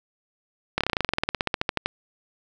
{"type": "slowing click train", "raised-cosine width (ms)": 0.3, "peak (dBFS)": -6, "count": 22, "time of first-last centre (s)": [0.78, 1.86], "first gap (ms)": 27, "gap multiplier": 1.06, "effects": []}